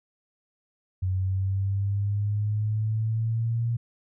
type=exponential sweep; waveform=sine; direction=up; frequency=92.5 to 117.9 Hz; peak=-23 dBFS; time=1.02-3.77 s; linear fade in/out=10 ms; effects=none